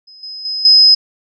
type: tone with level steps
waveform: sine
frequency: 5070 Hz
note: D#8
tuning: 32 cents sharp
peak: -37 / -26 / -18 / -4 dBFS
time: 0.07-0.95 s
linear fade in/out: 10 ms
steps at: 0.23 / 0.45 / 0.65 s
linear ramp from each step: 2 ms
effects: none